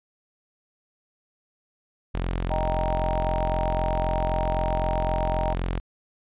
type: tone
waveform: sawtooth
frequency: 43.86 Hz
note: F1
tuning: 8 cents sharp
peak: -21 dBFS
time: 2.14-5.8 s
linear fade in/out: 10 ms
type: chord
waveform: sine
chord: Eb major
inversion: none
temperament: equal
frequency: 622.3 / 784 / 932.3 Hz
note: Eb5 / G5 / Bb5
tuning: 0 / 0 / 0 cents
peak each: -28 / -30 / -31 dBFS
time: 2.5-5.54 s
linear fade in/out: 10 ms
effects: resampled to 8000 Hz